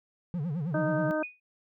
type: tone with vibrato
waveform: triangle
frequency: 159 Hz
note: D#3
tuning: 38 cents sharp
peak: -27 dBFS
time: 0.34-1.11 s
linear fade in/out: 0 ms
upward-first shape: sine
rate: 9.4 Hz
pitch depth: 230 cents each way
type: harmonic tone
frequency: 309.2 Hz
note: D#4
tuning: 11 cents flat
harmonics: 1 / 2 / 3 / 4 / 5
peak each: -31 / -29 / -39 / -39 / -36 dBFS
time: 0.74-1.23 s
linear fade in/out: 5 ms
type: tone with exponential decay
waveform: sine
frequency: 2476 Hz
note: D#7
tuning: 9 cents flat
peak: -31 dBFS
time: 1.23-1.4 s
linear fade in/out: 5 ms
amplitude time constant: 36 ms
effects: none